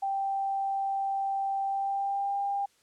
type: tone with pitch glide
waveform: sine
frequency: 784 to 799.5 Hz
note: G5 to G5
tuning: 0 to +34 cents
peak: -27 dBFS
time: 0.02-2.66 s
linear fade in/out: 10 ms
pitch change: +34 cents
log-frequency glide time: 1.65-2.39 s
effects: white hiss -66 dBFS RMS until 2.82 s + low-pass 9000 Hz 12 dB/octave